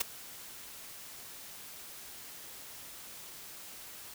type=noise with ADSR envelope; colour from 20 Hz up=white; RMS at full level=-27 dBFS; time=0-4.14 s; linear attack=10 ms; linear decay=12 ms; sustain=-21 dB; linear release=3 ms; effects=none